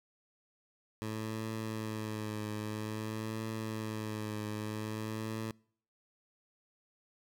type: tone with vibrato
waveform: 15% pulse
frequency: 108.6 Hz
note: A2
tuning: 22 cents flat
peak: -30 dBFS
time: 1.02-5.51 s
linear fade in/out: 0 ms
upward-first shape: triangle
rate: 0.51 Hz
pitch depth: 37 cents each way
effects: noise-tail reverb RT60 0.6 s tail -26 dB re dry